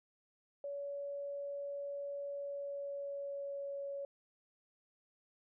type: tone with pitch glide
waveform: sine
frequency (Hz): 566 to 559.5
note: C#5 to C#5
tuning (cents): +36 to +16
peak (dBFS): -39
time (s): 0.64-4.05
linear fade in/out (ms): 2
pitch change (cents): -20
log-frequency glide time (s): 2.28-3.84
effects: none